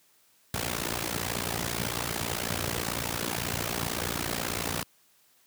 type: noise with amplitude modulation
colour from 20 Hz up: pink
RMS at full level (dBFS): -27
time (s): 0.54-4.83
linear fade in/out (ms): 2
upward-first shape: sine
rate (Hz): 58.1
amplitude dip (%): 90
effects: white hiss -64 dBFS RMS until 5.46 s + high-pass 80 Hz 12 dB/octave